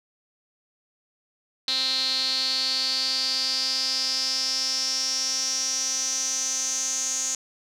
sawtooth tone with band-pass filter sweep, 261.6 Hz, C4, in tune, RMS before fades -26 dBFS, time 1.68-7.35 s, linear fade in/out 2 ms, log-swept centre 4100 to 6600 Hz, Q 9.6, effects none

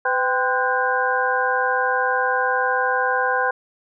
sine tone cluster, 505 / 783 / 1030 / 1469 / 1589 Hz, B4 / G5 / C6 / F#6 / G6, +39 / -2 / -28 / -13 / +23 cents, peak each -24 dBFS, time 0.05-3.51 s, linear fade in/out 5 ms, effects none

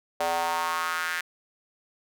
square tone with high-pass filter sweep, 84 Hz, E2, 33 cents sharp, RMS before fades -28 dBFS, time 0.2-1.21 s, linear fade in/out 5 ms, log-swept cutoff 650 to 1700 Hz, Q 3.5, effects none

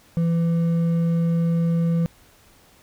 triangle tone with hard clipping, 167.5 Hz, E3, 28 cents sharp, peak -19 dBFS, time 0.17-2.06 s, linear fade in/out 0 ms, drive 8 dB, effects pink hiss -54 dBFS RMS until 2.82 s

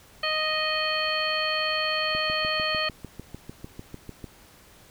harmonic tone, 622.3 Hz, D#5, in tune, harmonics 1 / 2 / 3 / 4 / 5 / 7, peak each -31 / -31 / -31 / -31 / -31 / -31 dBFS, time 0.23-2.89 s, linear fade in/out 5 ms
click train, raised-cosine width 3 ms, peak -24 dBFS, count 15, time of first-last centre 2.15-4.243 s, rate 6.69 Hz
effects pink hiss -53 dBFS RMS until 4.9 s

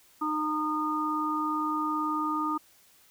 harmonic tone, 306.3 Hz, D#4, 27 cents flat, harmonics 1 / 3 / 4, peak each -31 / -34 / -29 dBFS, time 0.21-2.58 s, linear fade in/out 10 ms, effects white hiss -60 dBFS RMS until 3.1 s

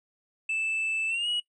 triangle tone with pitch glide, 2637 to 2909 Hz, E7 to F#7, 0 to -30 cents, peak -25 dBFS, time 0.49-1.4 s, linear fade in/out 5 ms, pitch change +170 cents, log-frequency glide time 1.08-1.28 s, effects noise-tail reverb RT60 0.1 s tail -20 dB re dry + resampled to 24000 Hz

